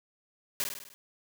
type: noise with echo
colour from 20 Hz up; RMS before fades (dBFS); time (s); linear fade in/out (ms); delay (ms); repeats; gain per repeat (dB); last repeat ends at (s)
white; -31; 0.6-0.64; 0; 50; 6; -4; 0.94
effects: none